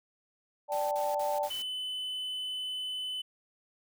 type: chord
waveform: sine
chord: D suspended fourth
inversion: none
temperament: equal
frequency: 587.3 / 784 / 880 Hz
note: D5 / G5 / A5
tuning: 0 / 0 / 0 cents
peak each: -31 / -34 / -33 dBFS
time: 0.68-1.5 s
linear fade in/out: 50 ms
type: noise bursts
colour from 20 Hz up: white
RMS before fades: -46 dBFS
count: 4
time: 0.72-1.621 s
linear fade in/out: 0 ms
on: 190 ms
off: 47 ms
type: tone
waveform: triangle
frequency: 3017 Hz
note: F#7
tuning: 33 cents sharp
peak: -32 dBFS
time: 1.5-3.22 s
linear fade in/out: 10 ms
effects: none